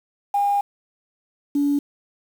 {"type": "tone pair in turn", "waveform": "sine", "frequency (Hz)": [809, 286], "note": ["G#5", "D4"], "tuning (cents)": [-46, -46], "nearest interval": "octave + tritone", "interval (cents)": 1800, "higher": "first", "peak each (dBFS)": [-16, -16], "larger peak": "neither", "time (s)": [[0.34, 0.61], [1.55, 1.79]], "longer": "first", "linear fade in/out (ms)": 5, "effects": ["tanh soft clip ceiling -12 dBFS", "7-bit"]}